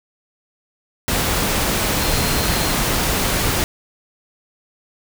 sine tone in noise, 4186 Hz, C8, in tune, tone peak -30 dBFS, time 2-2.73 s, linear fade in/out 0 ms, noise pink, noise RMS -19 dBFS, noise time 1.08-3.64 s, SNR -14 dB, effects none

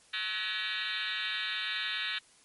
sine tone with frequency modulation, 2717 Hz, F7, 48 cents flat, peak -31 dBFS, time 0.13-2.19 s, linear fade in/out 10 ms, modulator 203 Hz, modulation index 6.3, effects white hiss -61 dBFS RMS until 2.44 s + MP3 48 kbps

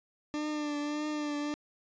40% pulse tone with vibrato, 297.5 Hz, D4, 22 cents sharp, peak -31 dBFS, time 0.34-1.54 s, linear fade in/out 0 ms, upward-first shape triangle, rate 1.7 Hz, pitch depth 38 cents each way, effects resampled to 16000 Hz

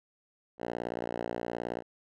5% pulse tone with band-pass filter, 58.8 Hz, A#1, 16 cents sharp, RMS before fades -36 dBFS, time 0.58-1.83 s, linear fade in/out 50 ms, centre 560 Hz, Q 0.73, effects none

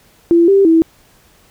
sine tone with pitch steps, 339 / 393.3 / 326.3 Hz, E4 / G4 / E4, +49 / +6 / -18 cents, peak -6 dBFS, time 0.31-0.82 s, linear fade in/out 0 ms, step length 170 ms, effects pink hiss -50 dBFS RMS until 1.5 s

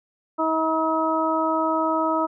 harmonic tone, 319.6 Hz, D#4, 47 cents sharp, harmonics 1 / 2 / 3 / 4, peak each -25 / -25 / -25 / -25 dBFS, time 0.38-2.27 s, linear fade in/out 20 ms, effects none

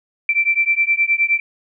sine beating tone pair, 2337 / 2346.6 Hz, D7 / D7, -9 / -2 cents, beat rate 9.6 Hz, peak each -17 / -17 dBFS, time 0.29-1.4 s, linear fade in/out 2 ms, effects none

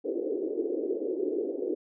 white band-pass noise, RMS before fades -31 dBFS, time 0.04-1.75 s, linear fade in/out 10 ms, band 310 to 460 Hz, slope 48 dB/octave, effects none

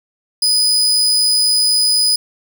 35% pulse tone, 4978 Hz, D#8, in tune, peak -10 dBFS, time 0.42-2.16 s, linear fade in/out 5 ms, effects none

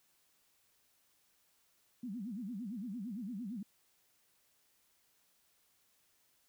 sine tone with vibrato, 218.7 Hz, A3, 10 cents flat, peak -39 dBFS, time 2.03-3.63 s, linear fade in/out 5 ms, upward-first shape sine, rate 8.8 Hz, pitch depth 270 cents each way, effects white hiss -73 dBFS RMS until 6.48 s

